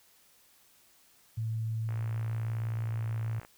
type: tone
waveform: sine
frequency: 111.7 Hz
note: A2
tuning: 27 cents sharp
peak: -30 dBFS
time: 1.37-3.4 s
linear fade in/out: 10 ms
type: click train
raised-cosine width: 0.5 ms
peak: -32 dBFS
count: 93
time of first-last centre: 1.89-3.449 s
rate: 59 Hz
effects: white hiss -63 dBFS RMS until 3.57 s